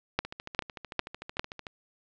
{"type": "two click trains", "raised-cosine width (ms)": 0.3, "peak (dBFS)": [-23, -9], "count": [20, 4], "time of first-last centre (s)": [[0.25, 1.668], [0.19, 1.395]], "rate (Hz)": [13.4, 2.49], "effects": ["resampled to 16000 Hz", "7-bit"]}